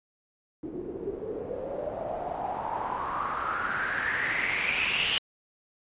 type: noise with low-pass filter sweep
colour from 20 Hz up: white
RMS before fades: -31 dBFS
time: 0.63-5.18 s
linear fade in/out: 0 ms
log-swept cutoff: 320 to 3000 Hz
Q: 7.1
effects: resampled to 8000 Hz